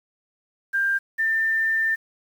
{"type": "tone pair in turn", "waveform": "sine", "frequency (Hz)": [1591, 1792], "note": ["G6", "A6"], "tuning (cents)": [25, 31], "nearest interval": "major second", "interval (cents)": 206, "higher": "second", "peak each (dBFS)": [-19, -19], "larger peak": "neither", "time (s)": [[0.73, 0.99], [1.18, 1.96]], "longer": "second", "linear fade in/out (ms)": 20, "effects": ["8-bit"]}